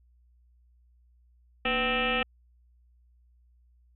sine tone with frequency modulation, 1568 Hz, G6, in tune, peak -24 dBFS, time 1.65-2.23 s, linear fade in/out 5 ms, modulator 267 Hz, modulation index 5.3, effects added 60 Hz sine -59 dBFS peak until 3.95 s

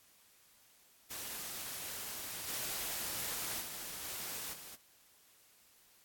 white noise with level steps, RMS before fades -43 / -39 / -44 / -42 / -50 dBFS, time 1.1-4.76 s, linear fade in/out 10 ms, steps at 2.47 / 3.6 / 4.03 / 4.52 s, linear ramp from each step 20 ms, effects white hiss -65 dBFS RMS until 6.04 s + AAC 64 kbps

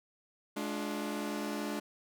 sawtooth chord, D diminished, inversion second, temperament just, 211.4 / 293.7 / 352.4 Hz, Ab3 / D4 / F4, +31 / 0 / +16 cents, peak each -34 / -34 / -39 dBFS, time 0.56-1.8 s, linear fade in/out 10 ms, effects none

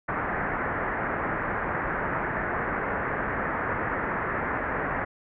white low-pass noise, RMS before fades -29 dBFS, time 0.08-5.05 s, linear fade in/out 10 ms, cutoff 1900 Hz, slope 48 dB/octave, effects none

